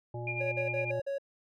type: harmonic tone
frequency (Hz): 119.4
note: A#2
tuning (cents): +42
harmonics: 1 / 3 / 5 / 7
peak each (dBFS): -37 / -42 / -44 / -45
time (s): 0.14-1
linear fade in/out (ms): 5
type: tone with tremolo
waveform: sine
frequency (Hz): 2402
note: D7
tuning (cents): +38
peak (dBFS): -31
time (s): 0.27-0.91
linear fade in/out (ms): 2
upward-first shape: sine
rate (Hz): 10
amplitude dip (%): 70
type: tone bursts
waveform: triangle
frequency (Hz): 554.4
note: C#5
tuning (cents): 0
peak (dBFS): -29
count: 5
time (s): 0.4-1.184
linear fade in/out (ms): 10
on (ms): 120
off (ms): 46
effects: none

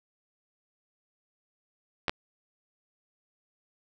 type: clicks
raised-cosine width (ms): 0.3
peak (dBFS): -11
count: 2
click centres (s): 2.082 / 2.095
effects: resampled to 16000 Hz + 7-bit

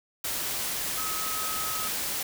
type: tone in noise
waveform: sine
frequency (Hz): 1274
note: D#6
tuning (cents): +41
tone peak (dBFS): -35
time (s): 0.97-1.88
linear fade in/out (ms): 5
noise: white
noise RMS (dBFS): -31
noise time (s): 0.24-2.23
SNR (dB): -7
effects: none

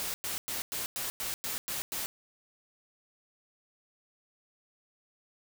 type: noise bursts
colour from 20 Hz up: white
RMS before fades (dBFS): -35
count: 9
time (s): 0-2.06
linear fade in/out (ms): 0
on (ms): 140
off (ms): 100
effects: none

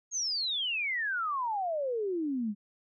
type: exponential sweep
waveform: sine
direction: down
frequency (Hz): 6645 to 197.6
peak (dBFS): -29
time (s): 0.11-2.55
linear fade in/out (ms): 50
effects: none

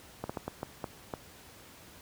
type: slowing click train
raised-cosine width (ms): 1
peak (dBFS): -20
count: 7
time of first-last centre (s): 0.24-1.138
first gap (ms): 55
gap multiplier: 1.4
effects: pink hiss -53 dBFS RMS until 2.01 s + high-pass 60 Hz 12 dB/octave

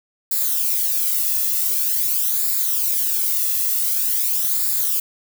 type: noise with flanger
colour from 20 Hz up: violet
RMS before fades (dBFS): -20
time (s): 0.31-5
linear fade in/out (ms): 5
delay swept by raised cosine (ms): 0.33 to 1.33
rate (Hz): 0.46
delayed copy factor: -0.65
effects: none

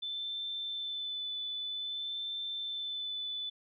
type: tone with vibrato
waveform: sine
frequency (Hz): 3520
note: A7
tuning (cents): 0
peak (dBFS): -35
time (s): 0.02-3.5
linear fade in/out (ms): 10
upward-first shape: sine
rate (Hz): 0.52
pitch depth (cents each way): 16
effects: none

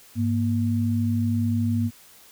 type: tone pair together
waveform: sine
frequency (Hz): 102 / 235.4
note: G#2 / A#3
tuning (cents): -31 / +17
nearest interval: octave + major second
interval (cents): 1448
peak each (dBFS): -23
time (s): 0.15-1.91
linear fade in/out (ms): 50
effects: white hiss -51 dBFS RMS until 2.31 s

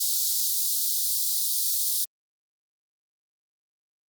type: high-pass noise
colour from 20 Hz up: white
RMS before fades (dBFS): -25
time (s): 0-2.05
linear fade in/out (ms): 10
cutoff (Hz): 3800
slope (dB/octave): 48
effects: Opus 48 kbps

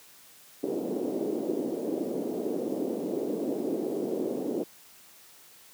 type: band-pass noise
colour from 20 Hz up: pink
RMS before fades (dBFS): -31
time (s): 0.63-4.64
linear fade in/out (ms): 10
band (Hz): 270 to 470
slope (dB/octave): 24
effects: white hiss -54 dBFS RMS until 5.73 s + high-pass 100 Hz 12 dB/octave

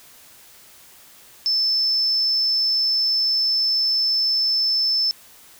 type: tone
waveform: sine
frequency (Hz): 5274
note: E8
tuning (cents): 0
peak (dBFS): -17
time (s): 1.46-5.11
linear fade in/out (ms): 0
effects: white hiss -48 dBFS RMS until 5.59 s

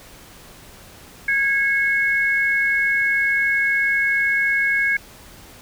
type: tone pair together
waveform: sine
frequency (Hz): 1646 / 2189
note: G#6 / C#7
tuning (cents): -16 / -22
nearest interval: perfect fourth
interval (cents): 494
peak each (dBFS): -19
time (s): 1.28-4.97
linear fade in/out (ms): 5
effects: pink hiss -44 dBFS RMS until 5.61 s

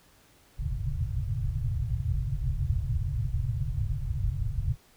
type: low-pass noise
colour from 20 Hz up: white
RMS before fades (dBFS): -29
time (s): 0.57-4.77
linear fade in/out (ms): 50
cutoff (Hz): 140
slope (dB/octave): 96
effects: pink hiss -60 dBFS RMS until 4.96 s

